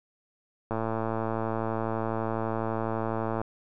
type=click train; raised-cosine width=1 ms; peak=-16 dBFS; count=304; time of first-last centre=0.71-3.415 s; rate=112 Hz; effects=none